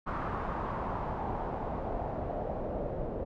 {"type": "noise with low-pass filter sweep", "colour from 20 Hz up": "pink", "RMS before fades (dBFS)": -35, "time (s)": [0.06, 3.25], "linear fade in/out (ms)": 20, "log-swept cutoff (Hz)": [1200, 550], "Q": 2.6, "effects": []}